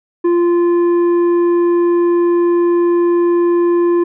sine tone with tanh clipping, 346.4 Hz, F4, 14 cents flat, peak -11 dBFS, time 0.24-4.04 s, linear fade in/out 10 ms, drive 7 dB, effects none

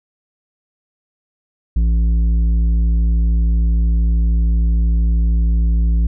sine tone with tanh clipping, 56.5 Hz, A1, 47 cents sharp, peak -13 dBFS, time 1.76-6.07 s, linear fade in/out 5 ms, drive 8 dB, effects none

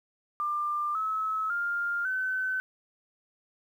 sine tone with pitch steps, 1193 / 1293.5 / 1402.4 / 1520.6 Hz, D6 / E6 / F6 / F#6, +27 / -33 / +7 / +47 cents, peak -27 dBFS, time 0.4-2.6 s, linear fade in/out 0 ms, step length 550 ms, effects 10-bit

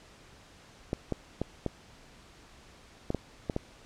clicks, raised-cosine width 2 ms, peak -16 dBFS, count 8, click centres 0.931 / 1.123 / 1.416 / 1.663 / 3.104 / 3.147 / 3.498 / 3.564 s, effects pink hiss -55 dBFS RMS until 3.85 s + low-pass 7000 Hz 12 dB/octave

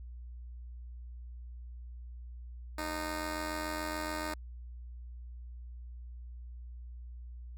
10% pulse tone with amplitude modulation, 307.3 Hz, D#4, 21 cents flat, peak -24 dBFS, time 2.78-4.34 s, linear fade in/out 5 ms, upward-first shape sine, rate 87 Hz, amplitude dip 65%, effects added 60 Hz sine -43 dBFS peak until 7.57 s

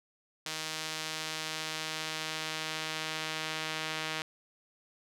sawtooth tone with band-pass filter sweep, 157.4 Hz, D#3, 20 cents sharp, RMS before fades -37 dBFS, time 0.46-4.22 s, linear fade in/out 2 ms, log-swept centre 4800 to 3000 Hz, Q 0.87, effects none

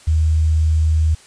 sine tone with quantisation, 78.9 Hz, D#2, 25 cents sharp, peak -12 dBFS, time 0.07-1.15 s, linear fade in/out 10 ms, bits 7, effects white hiss -46 dBFS RMS until 1.26 s + resampled to 22050 Hz

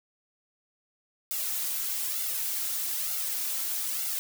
blue noise with flanger, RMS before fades -31 dBFS, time 1.31-4.19 s, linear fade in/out 0 ms, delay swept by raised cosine 1.4 to 3.8 ms, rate 1.1 Hz, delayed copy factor +0.8, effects none

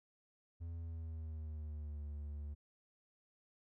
triangle tone with pitch glide, 83.7 to 73.29 Hz, E2 to D2, +27 to -3 cents, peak -40 dBFS, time 0.6-2.55 s, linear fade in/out 20 ms, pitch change -230 cents, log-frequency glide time 0.74-2.03 s, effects none

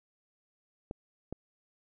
clicks, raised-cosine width 2 ms, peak -24 dBFS, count 2, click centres 0.911 / 1.326 s, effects none

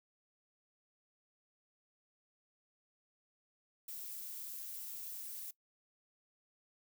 violet noise with amplitude modulation, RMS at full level -44 dBFS, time 3.88-5.51 s, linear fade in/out 5 ms, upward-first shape sine, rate 207 Hz, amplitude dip 35%, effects noise-tail reverb RT60 0.1 s tail -20 dB re dry

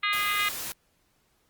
harmonic tone, 411.1 Hz, G#4, 18 cents flat, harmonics 3 / 4 / 5 / 6 / 7 / 8 / 9 / 10, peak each -29 / -35 / -28 / -32 / -34 / -38 / -35 / -41 dBFS, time 0.03-0.49 s, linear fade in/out 5 ms
white noise, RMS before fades -35 dBFS, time 0.13-0.72 s, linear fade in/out 0 ms
effects pink hiss -69 dBFS RMS until 1.49 s + Opus 32 kbps

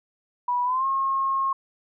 sine tone with pitch glide, 979 to 1080 Hz, B5 to C#6, -15 to -45 cents, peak -21 dBFS, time 0.48-1.53 s, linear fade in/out 5 ms, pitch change +170 cents, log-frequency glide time 0.64-0.86 s, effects none

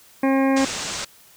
harmonic tone, 269.2 Hz, C4, 49 cents sharp, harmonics 1 / 2 / 3 / 4 / 6 / 7 / 8 / 9, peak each -17 / -23 / -27 / -29 / -33 / -34 / -35 / -36 dBFS, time 0.23-0.65 s, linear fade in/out 5 ms
white low-pass noise, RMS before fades -29 dBFS, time 0.56-1.05 s, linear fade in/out 10 ms, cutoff 8000 Hz, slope 48 dB/octave
effects white hiss -51 dBFS RMS until 1.36 s

